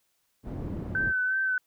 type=low-pass noise; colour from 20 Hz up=white; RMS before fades=-35 dBFS; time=0.43-1.13 s; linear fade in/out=50 ms; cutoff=230 Hz; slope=12 dB/octave
type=tone with vibrato; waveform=sine; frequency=1528 Hz; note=G6; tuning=45 cents flat; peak=-24 dBFS; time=0.95-1.58 s; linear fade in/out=2 ms; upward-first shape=sine; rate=2.8 Hz; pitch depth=31 cents each way
effects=white hiss -73 dBFS RMS until 1.66 s